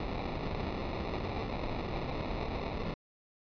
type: noise with sample-and-hold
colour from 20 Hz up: pink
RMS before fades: -36 dBFS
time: 0-2.94 s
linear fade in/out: 2 ms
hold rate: 1575 Hz
effects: resampled to 11025 Hz